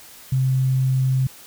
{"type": "tone", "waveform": "sine", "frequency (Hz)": 131.1, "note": "C3", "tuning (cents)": 4, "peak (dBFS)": -16, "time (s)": [0.32, 1.27], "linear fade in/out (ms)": 5, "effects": ["white hiss -44 dBFS RMS until 1.46 s"]}